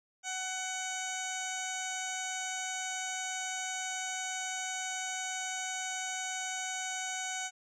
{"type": "tone with low-pass filter", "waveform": "15% pulse", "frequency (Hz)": 749, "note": "F#5", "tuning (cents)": 21, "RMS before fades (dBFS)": -37, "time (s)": [0.23, 7.51], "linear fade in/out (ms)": 50, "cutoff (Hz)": 6400, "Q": 5.5, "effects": []}